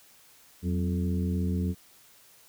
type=harmonic tone with a mistuned harmonic; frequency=86.7 Hz; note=F2; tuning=12 cents flat; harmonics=1 / 2 / 3 / 4 / 5; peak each=-28 / -29 / -36 / -41 / -41 dBFS; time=0.62-1.75 s; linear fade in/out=50 ms; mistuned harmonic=2; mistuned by=+100 cents; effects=white hiss -57 dBFS RMS until 2.48 s